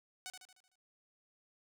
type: tone with echo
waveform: 5% pulse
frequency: 745 Hz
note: F#5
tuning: 12 cents sharp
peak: -31 dBFS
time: 0.26-0.3 s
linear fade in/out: 0 ms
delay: 76 ms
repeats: 6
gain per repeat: -6 dB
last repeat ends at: 0.756 s
effects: none